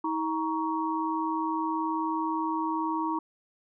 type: tone cluster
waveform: sine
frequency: 320.4 / 939 / 1120 Hz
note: E4 / A#5 / C#6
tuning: -49 / +12 / +18 cents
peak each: -30 / -30 / -34 dBFS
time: 0.04-3.19 s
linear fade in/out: 5 ms
effects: none